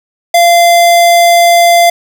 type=tone; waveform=square; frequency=689 Hz; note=F5; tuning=24 cents flat; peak=-4 dBFS; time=0.34-1.9 s; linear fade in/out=5 ms; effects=none